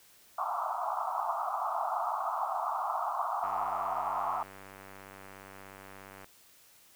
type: band-pass noise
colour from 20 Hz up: pink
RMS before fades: -33 dBFS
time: 0.38-4.43 s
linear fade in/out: 5 ms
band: 670 to 1300 Hz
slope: 96 dB/octave
type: click train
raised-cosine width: 0.5 ms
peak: -33 dBFS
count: 273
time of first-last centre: 3.44-6.244 s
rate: 97 Hz
effects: white hiss -60 dBFS RMS until 6.95 s